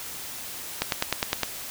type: click train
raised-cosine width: 0.2 ms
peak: -5 dBFS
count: 7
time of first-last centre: 0.82-1.433 s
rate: 9.79 Hz
effects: white hiss -37 dBFS RMS until 1.7 s